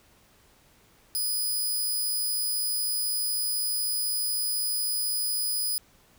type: tone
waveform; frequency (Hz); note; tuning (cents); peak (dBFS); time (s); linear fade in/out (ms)
5% pulse; 4978; D#8; 0; -19; 1.15-5.78; 0
effects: pink hiss -60 dBFS RMS until 6.18 s

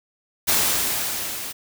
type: noise with level ramp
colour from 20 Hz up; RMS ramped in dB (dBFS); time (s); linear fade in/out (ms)
white; -18 to -32; 0.47-1.53; 20
effects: none

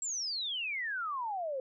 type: exponential sweep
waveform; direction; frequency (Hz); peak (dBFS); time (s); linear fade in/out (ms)
sine; down; 7720 to 508; -33; 0.02-1.6; 2
effects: none

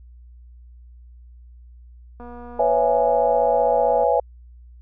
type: click train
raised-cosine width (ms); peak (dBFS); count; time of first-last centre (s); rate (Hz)
1; -27; 444; 2.2-4.038; 241
type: chord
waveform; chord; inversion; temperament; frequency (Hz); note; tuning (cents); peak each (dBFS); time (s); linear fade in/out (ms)
sine; C# minor seventh; third; just; 498.9 / 554.4 / 665.2 / 831.5; B4 / C#5 / E5 / G#5; +17 / 0 / +16 / +2; -21; 2.59-4.2; 5
effects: added 60 Hz sine -42 dBFS peak until 4.81 s

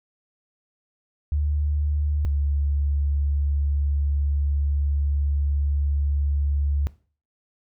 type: tone pair in turn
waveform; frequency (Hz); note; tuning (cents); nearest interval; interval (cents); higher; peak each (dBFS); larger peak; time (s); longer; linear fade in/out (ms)
sine; 73.8 / 71.49; D2 / D2; +9 / -46; minor second; 55; first; -20; neither; 1.32-2.25 / 2.25-6.87; second; 0
effects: noise-tail reverb RT60 0.4 s tail -18 dB re dry

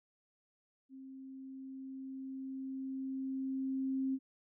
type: tone with level ramp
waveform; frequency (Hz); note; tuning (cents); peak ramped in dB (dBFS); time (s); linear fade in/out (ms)
sine; 265.8; C4; +27; -48 to -31; 0.89-4.19; 50
effects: none

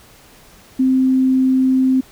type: tone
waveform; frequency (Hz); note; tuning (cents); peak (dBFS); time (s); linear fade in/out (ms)
sine; 260.8; C4; -5; -11; 0.79-2.01; 10
effects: pink hiss -46 dBFS RMS until 2.11 s

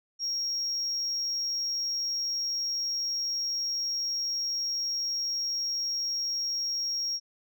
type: tone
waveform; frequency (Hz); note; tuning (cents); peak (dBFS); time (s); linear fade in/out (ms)
sine; 5588; F8; 0; -26; 0.19-7.2; 50
effects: tanh soft clip ceiling -26 dBFS

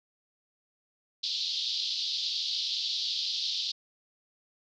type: band-pass noise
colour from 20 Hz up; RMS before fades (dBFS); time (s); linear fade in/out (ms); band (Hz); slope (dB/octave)
pink; -32; 1.23-3.72; 10; 3400 to 4900; 48
effects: none

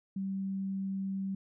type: tone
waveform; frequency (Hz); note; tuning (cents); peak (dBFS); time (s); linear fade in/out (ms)
sine; 193.5; G3; -22; -32; 0.16-1.35; 5
effects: none

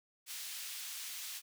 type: high-pass noise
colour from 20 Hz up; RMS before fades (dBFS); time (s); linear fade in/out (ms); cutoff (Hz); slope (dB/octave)
pink; -44; 0.26-1.42; 50; 2900; 12
effects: none

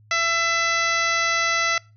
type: harmonic tone with a mistuned harmonic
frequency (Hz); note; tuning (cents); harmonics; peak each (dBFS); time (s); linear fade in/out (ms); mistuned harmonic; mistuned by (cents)
670; E5; +28; 1 / 2 / 3 / 4 / 5 / 6 / 7 / 8 / 9; -31 / -24 / -23 / -29 / -34 / -32 / -34 / -35 / -31; 0.11-1.78; 2; 4; -24
effects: noise-tail reverb RT60 0.3 s tail -24 dB re dry + added 106 Hz sine -50 dBFS peak until 1.96 s

